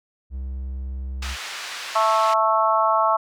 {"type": "tone", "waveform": "triangle", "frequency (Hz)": 65.5, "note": "C2", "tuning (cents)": 2, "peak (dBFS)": -25, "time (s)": [0.3, 1.37], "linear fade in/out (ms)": 50}
{"type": "band-pass noise", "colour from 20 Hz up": "pink", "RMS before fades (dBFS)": -33, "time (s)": [1.22, 2.34], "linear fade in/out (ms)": 5, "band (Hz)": [1400, 5200], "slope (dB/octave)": 12}
{"type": "harmonic tone", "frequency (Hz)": 220, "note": "A3", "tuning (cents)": 0, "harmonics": [3, 4, 5, 6], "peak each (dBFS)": [-22, -22, -20, -23], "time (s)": [1.95, 3.17], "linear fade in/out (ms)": 10}
{"effects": []}